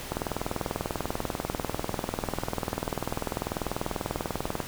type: click train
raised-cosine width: 1 ms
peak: -14 dBFS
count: 92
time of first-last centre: 0.12-4.603 s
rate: 20.3 Hz
effects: pink hiss -39 dBFS RMS until 4.67 s